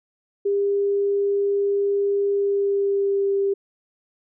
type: tone with pitch glide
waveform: sine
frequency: 401.3 to 395.8 Hz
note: G4 to G4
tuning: +41 to +17 cents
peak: -18 dBFS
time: 0.45-3.54 s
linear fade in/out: 10 ms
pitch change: -24 cents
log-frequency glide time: 2.32-3.32 s
effects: none